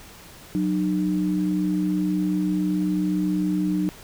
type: tone pair together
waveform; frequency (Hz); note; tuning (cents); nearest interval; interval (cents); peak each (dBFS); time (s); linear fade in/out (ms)
sine; 184.4 / 303.8; F#3 / D#4; -6 / -41; major sixth; 865; -23; 0.55-3.89; 0
effects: pink hiss -45 dBFS RMS until 4.03 s